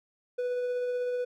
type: tone with tremolo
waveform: triangle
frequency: 493.9 Hz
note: B4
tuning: in tune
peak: -25 dBFS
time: 0.38-1.25 s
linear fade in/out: 10 ms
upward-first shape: triangle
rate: 16 Hz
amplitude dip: 25%
effects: none